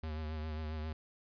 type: tone with vibrato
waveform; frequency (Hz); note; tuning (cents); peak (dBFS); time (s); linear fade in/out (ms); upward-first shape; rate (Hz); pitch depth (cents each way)
square; 77.78; D#2; 0; -38; 0.03-0.93; 5; triangle; 7.4; 48
effects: resampled to 11025 Hz + 12-bit